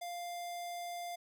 square tone with notch filter, 698.5 Hz, F5, in tune, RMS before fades -42 dBFS, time 0.01-1.16 s, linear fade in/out 10 ms, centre 1400 Hz, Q 1.1, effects none

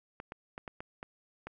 clicks, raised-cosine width 0.5 ms, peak -26 dBFS, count 7, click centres 0.201 / 0.321 / 0.579 / 0.678 / 0.805 / 1.029 / 1.47 s, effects none

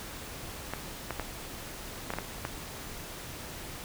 clicks, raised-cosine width 0.5 ms, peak -17 dBFS, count 7, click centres 0.736 / 1.107 / 1.197 / 2.104 / 2.137 / 2.186 / 2.451 s, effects pink hiss -42 dBFS RMS until 3.84 s

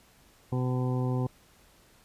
harmonic tone, 126.7 Hz, B2, 45 cents sharp, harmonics 1 / 2 / 3 / 4 / 6 / 7 / 8, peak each -27 / -33 / -37 / -39 / -43 / -44 / -45 dBFS, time 0.52-1.27 s, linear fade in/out 5 ms, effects pink hiss -60 dBFS RMS until 2.04 s + resampled to 32000 Hz

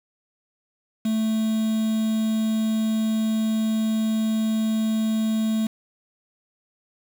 triangle tone with quantisation, 220 Hz, A3, in tune, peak -18 dBFS, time 1.05-5.67 s, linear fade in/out 5 ms, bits 6, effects none

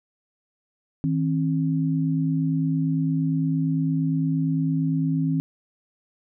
sine tone pair together, 159.47 / 268.2 Hz, D#3 / C4, +43 / +43 cents, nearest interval major sixth, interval 900 cents, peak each -22 / -24 dBFS, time 1.04-5.4 s, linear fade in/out 0 ms, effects none

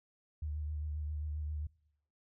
sine tone with vibrato, 75.5 Hz, D2, 48 cents sharp, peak -35 dBFS, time 0.42-1.67 s, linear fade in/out 5 ms, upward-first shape triangle, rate 7.5 Hz, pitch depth 38 cents each way, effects noise-tail reverb RT60 0.8 s tail -24 dB re dry

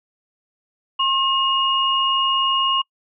sine tone pair together, 1072.7 / 2861 Hz, C6 / F7, +43 / +41 cents, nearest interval octave + perfect fourth, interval 1698 cents, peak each -19 dBFS, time 0.99-2.82 s, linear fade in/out 10 ms, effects noise-tail reverb RT60 0.1 s tail -26 dB re dry

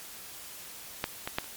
clicks, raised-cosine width 0.3 ms, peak -12 / -16 / -11 / -30 dBFS, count 4, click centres 1.041 / 1.275 / 1.385 / 1.443 s, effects white hiss -45 dBFS RMS until 1.56 s + MP3 96 kbps

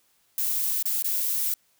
violet noise with dropouts, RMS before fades -26 dBFS, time 0.38-1.54 s, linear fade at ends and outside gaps 2 ms, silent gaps 0.827-0.855 / 1.025-1.044 s, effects white hiss -66 dBFS RMS until 1.79 s

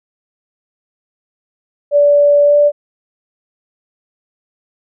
sine tone with pitch glide, 579 to 584.7 Hz, D5 to D5, -25 to -8 cents, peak -6 dBFS, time 1.91-2.72 s, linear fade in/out 50 ms, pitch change +17 cents, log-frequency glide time 2.44-2.56 s, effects none

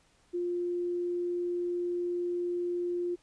sine tone, 351.4 Hz, F4, 11 cents sharp, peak -29 dBFS, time 0.33-3.16 s, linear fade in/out 20 ms, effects pink hiss -66 dBFS RMS until 3.22 s + resampled to 22050 Hz

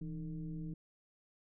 sine tone with frequency modulation, 163.4 Hz, E3, 15 cents flat, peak -39 dBFS, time 0.01-0.74 s, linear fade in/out 5 ms, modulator 144 Hz, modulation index 0.84, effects none

